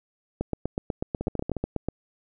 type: two click trains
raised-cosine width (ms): 2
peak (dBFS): -13 / -16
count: 13 / 6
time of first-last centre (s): 0.41-1.886 / 1.21-1.567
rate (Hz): 8.13 / 14
effects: none